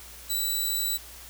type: tone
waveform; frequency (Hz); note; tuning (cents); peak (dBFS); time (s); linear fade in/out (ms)
10% pulse; 3951; B7; 0; -18; 0.29-0.98; 20
effects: added 60 Hz sine -50 dBFS peak until 1.29 s + white hiss -46 dBFS RMS until 1.29 s